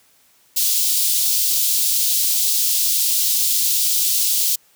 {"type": "high-pass noise", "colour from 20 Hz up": "white", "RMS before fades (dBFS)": -18, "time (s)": [0.56, 4.56], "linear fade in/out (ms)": 10, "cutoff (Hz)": 3500, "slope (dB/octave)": 24, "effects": ["white hiss -56 dBFS RMS until 4.75 s", "high-pass 60 Hz 12 dB/octave"]}